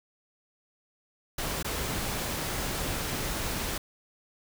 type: noise with dropouts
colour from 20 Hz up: pink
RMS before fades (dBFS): -32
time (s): 1.38-3.78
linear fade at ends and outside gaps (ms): 5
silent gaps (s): 1.628-1.645
effects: none